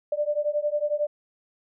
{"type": "beating tone pair", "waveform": "sine", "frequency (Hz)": [587.3, 598.3], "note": ["D5", "D5"], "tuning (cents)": [0, 32], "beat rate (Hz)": 11, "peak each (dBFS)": -26, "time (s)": [0.12, 1.07], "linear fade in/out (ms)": 5, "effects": []}